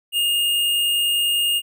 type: tone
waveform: square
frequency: 2835 Hz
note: F7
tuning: 25 cents sharp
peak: -18 dBFS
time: 0.12-1.62 s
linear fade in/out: 50 ms
effects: none